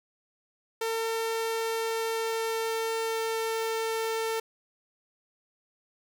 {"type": "tone with pitch glide", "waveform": "sawtooth", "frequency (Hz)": [451.9, 448.5], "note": ["A4", "A4"], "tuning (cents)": [46, 33], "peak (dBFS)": -24, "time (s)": [0.81, 4.4], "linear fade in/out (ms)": 5, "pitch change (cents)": -13, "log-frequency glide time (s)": [1.6, 4.06], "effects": []}